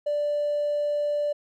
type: tone with hard clipping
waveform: triangle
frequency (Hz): 587.3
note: D5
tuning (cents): 0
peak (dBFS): -23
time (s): 0.06-1.33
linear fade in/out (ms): 10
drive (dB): 3
effects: none